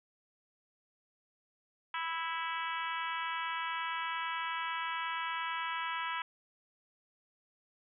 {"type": "harmonic tone with a mistuned harmonic", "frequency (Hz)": 328.8, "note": "E4", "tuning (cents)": -4, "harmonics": [3, 4, 5, 6, 7, 8, 9, 10], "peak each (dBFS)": [-38, -40, -42, -44, -45, -46, -47, -48], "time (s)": [1.94, 6.22], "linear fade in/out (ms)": 2, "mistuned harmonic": 7, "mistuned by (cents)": -16, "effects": []}